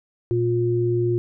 sine tone pair together, 118.17 / 354.1 Hz, A#2 / F4, +24 / +24 cents, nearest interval octave + perfect fifth, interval 1900 cents, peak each -22 / -20 dBFS, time 0.31-1.18 s, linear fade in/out 0 ms, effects none

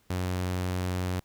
sawtooth tone, 91.1 Hz, F#2, 26 cents flat, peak -24 dBFS, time 0.1-1.2 s, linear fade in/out 5 ms, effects pink hiss -66 dBFS RMS until 1.24 s

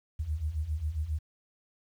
sine beating tone pair, 72.3 / 79.7 Hz, D2 / D#2, -27 / +42 cents, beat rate 7.4 Hz, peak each -35 / -31 dBFS, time 0.19-1.19 s, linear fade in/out 10 ms, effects 10-bit

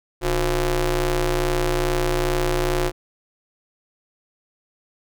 sawtooth ring-modulated tone, 164.81 Hz, E3, in tune, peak -12 dBFS, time 0.21-2.92 s, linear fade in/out 50 ms, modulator 196 Hz, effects none

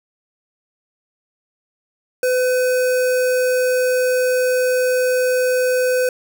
square tone with notch filter, 505 Hz, B4, 39 cents sharp, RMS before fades -17 dBFS, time 2.23-6.09 s, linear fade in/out 2 ms, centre 3600 Hz, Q 1.7, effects none

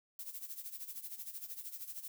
violet noise with tremolo, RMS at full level -43 dBFS, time 0.19-2.08 s, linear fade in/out 2 ms, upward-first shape sine, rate 13 Hz, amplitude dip 75%, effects none

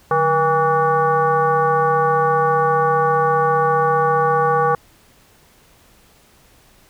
sine tone with frequency modulation, 810 Hz, G#5, 43 cents flat, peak -13 dBFS, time 0.11-4.75 s, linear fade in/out 2 ms, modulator 331 Hz, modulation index 1.5, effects pink hiss -52 dBFS RMS until 6.89 s

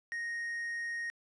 triangle tone, 1866 Hz, A#6, 1 cent sharp, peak -33 dBFS, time 0.12-1.1 s, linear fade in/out 0 ms, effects resampled to 24000 Hz

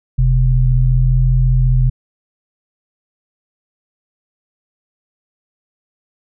sine tone pair together, 42.24 / 127.5 Hz, E1 / C3, +43 / -44 cents, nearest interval octave + perfect fifth, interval 1913 cents, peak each -12 dBFS, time 0.18-1.9 s, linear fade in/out 10 ms, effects none

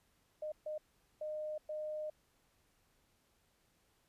sine tone bursts at uneven times, 612 Hz, D#5, 29 cents flat, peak -38 dBFS, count 4, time 0.42-0.52 / 0.66-0.78 / 1.21-1.58 / 1.69-2.1 s, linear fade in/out 5 ms, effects pink hiss -74 dBFS RMS until 4.08 s + resampled to 32000 Hz

